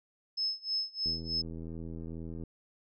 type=tone with tremolo; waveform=sine; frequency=5200 Hz; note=E8; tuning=24 cents flat; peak=-28 dBFS; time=0.37-1.42 s; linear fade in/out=10 ms; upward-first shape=sine; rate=3.2 Hz; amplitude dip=95%
type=click train; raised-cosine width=3 ms; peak=-30 dBFS; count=114; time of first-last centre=1.06-2.436 s; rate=82.1 Hz
effects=none